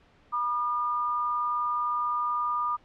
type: tone pair together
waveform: sine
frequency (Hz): 972 / 1211.3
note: B5 / D#6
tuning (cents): -28 / -47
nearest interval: major third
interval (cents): 381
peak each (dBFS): -32 / -26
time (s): 0.32-2.77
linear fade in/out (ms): 20
effects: pink hiss -60 dBFS RMS until 2.84 s + low-pass 3000 Hz 12 dB/octave